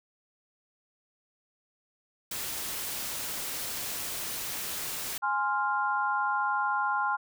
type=noise; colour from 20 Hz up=white; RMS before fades=-35 dBFS; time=2.31-5.18 s; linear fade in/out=5 ms
type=chord; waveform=sine; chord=F minor; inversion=first; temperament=equal; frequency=830.6 / 1046.5 / 1396.9 Hz; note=Ab5 / C6 / F6; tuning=0 / 0 / 0 cents; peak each=-30 dBFS; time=5.22-7.17 s; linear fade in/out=20 ms
effects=none